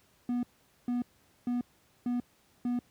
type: tone bursts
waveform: triangle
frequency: 243.8 Hz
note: B3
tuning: 22 cents flat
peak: -26 dBFS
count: 5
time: 0.29-2.79 s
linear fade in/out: 2 ms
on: 140 ms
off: 450 ms
effects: pink hiss -66 dBFS RMS until 2.9 s + high-pass 60 Hz 12 dB/octave